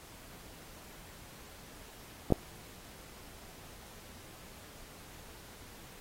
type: clicks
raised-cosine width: 2 ms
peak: -20 / -9 dBFS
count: 2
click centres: 2.304 / 2.323 s
effects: pink hiss -53 dBFS RMS until 6 s + AAC 48 kbps